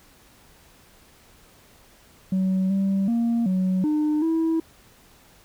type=tone with pitch steps; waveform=sine; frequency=188.4 / 194.6 / 233.3 / 186.2 / 302.8 / 325.2 Hz; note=F#3 / G3 / A#3 / F#3 / D#4 / E4; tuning=+32 / -12 / +2 / +11 / -47 / -23 cents; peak=-17 dBFS; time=2.32-4.6 s; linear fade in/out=5 ms; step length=380 ms; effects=tanh soft clip ceiling -18 dBFS + pink hiss -54 dBFS RMS until 5.44 s